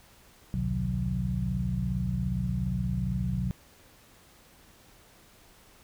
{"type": "tone cluster", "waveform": "sine", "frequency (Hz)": [61.1, 77.9, 125.5, 148, 182.8], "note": ["B1", "D#2", "B2", "D3", "F#3"], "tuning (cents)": [-18, 3, 28, 14, -21], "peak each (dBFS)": [-34, -38, -31, -37, -31], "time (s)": [0.54, 3.51], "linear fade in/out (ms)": 0, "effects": ["pink hiss -57 dBFS RMS until 5.83 s"]}